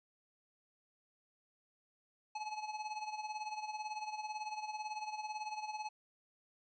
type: tone with tremolo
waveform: square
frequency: 854 Hz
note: G#5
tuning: 48 cents sharp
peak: -38 dBFS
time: 2.35-5.89 s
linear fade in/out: 5 ms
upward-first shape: sine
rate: 18 Hz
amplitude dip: 70%
effects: resampled to 16000 Hz + 13-bit